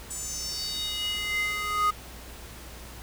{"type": "tone with high-pass filter sweep", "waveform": "square", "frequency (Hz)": 415.3, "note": "G#4", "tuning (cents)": 0, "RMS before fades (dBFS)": -30, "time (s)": [0.1, 1.91], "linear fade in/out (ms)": 10, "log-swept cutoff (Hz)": [8000, 1200], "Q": 5.7, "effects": ["added 60 Hz sine -45 dBFS peak until 3.02 s", "pink hiss -45 dBFS RMS until 3.02 s"]}